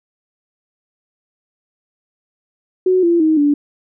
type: tone with pitch steps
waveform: sine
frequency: 370 / 341.3 / 314.7 / 290.3 Hz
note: F#4 / F4 / D#4 / D4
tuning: 0 / -40 / +20 / -20 cents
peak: -10 dBFS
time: 2.86-3.54 s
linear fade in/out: 5 ms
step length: 170 ms
effects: none